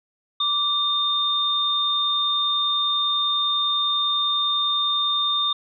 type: tone pair together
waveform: sine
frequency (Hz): 1169 / 3635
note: D6 / A#7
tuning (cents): -8 / -44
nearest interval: octave + minor sixth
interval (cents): 1964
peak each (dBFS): -26 / -20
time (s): 0.4-5.53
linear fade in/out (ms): 5
effects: none